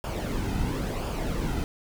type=noise with flanger; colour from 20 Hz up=brown; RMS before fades=-29 dBFS; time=0.04-1.64 s; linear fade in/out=0 ms; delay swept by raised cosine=0.5 to 1.8 ms; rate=0.97 Hz; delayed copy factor=-0.55; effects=none